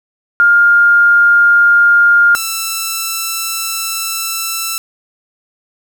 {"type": "tone pair in turn", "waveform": ["sine", "5% pulse"], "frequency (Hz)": [1409, 1330.4], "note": ["F6", "E6"], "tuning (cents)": [15, 16], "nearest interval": "minor second", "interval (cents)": 99, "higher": "first", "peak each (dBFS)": [-5, -5], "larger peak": "neither", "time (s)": [[0.4, 2.35], [2.35, 4.78]], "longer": "second", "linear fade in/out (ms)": 0, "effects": ["7-bit"]}